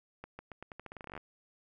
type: accelerating click train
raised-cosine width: 0.5 ms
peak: -29 dBFS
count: 18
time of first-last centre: 0.24-1.177 s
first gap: 150 ms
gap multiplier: 0.85
effects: none